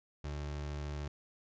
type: tone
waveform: 30% pulse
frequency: 73.42 Hz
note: D2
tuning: in tune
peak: -35 dBFS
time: 0.24-1.08 s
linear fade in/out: 5 ms
effects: resampled to 16000 Hz